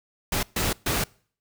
pink noise bursts at uneven times, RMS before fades -25 dBFS, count 3, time 0.32-0.43 / 0.56-0.73 / 0.86-1.04 s, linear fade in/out 5 ms, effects noise-tail reverb RT60 0.5 s tail -25 dB re dry

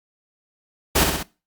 pink noise with echo, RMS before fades -17 dBFS, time 0.95-1.04 s, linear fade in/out 10 ms, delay 64 ms, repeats 3, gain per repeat -4 dB, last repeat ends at 1.232 s, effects noise-tail reverb RT60 0.3 s tail -21 dB re dry + Opus 48 kbps

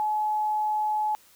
sine tone, 852 Hz, G#5, 44 cents sharp, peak -23 dBFS, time 0-1.15 s, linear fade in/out 0 ms, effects white hiss -57 dBFS RMS until 1.35 s

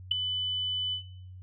sine tone with ADSR envelope, 3000 Hz, F#7, 23 cents sharp, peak -18 dBFS, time 0.11-1.03 s, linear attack 6 ms, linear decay 6 ms, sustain -10 dB, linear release 100 ms, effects noise-tail reverb RT60 0.6 s tail -18 dB re dry + added 92 Hz sine -43 dBFS peak until 1.42 s

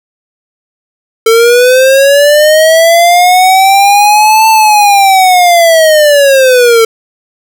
square linear two-way sweep, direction up then down, 445.3 to 888 to 445.3 Hz, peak -3 dBFS, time 1.26-6.85 s, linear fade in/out 5 ms, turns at 4.49 s, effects none

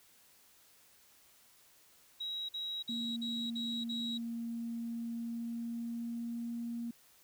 sine tone bursts, 3844 Hz, B7, 48 cents flat, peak -36 dBFS, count 6, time 2.2-4.18 s, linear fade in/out 10 ms, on 290 ms, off 48 ms
sine tone with pitch glide, 232.2 to 234.5 Hz, A#3 to A#3, -7 to +11 cents, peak -36 dBFS, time 2.89-6.91 s, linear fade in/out 5 ms, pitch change +18 cents, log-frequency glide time 5.11-6.52 s
effects tanh soft clip ceiling -29 dBFS + white hiss -64 dBFS RMS until 7.23 s

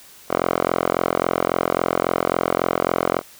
5% pulse tone with band-pass filter, 43.65 Hz, F1, in tune, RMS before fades -21 dBFS, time 0.28-3.22 s, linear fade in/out 50 ms, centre 830 Hz, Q 2, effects white hiss -46 dBFS RMS until 3.39 s

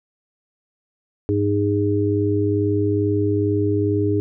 harmonic tone, 102.3 Hz, G#2, 26 cents flat, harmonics 1 / 3 / 4, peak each -21 / -21 / -21 dBFS, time 1.29-4.2 s, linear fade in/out 0 ms, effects none

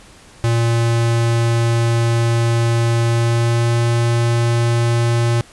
square tone with pitch glide, 116.54 to 117.62 Hz, A#2 to A#2, 0 to +16 cents, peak -14 dBFS, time 0.44-5.41 s, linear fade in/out 0 ms, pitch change +16 cents, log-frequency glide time 3.06-3.79 s, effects pink hiss -44 dBFS RMS until 5.52 s + resampled to 24000 Hz

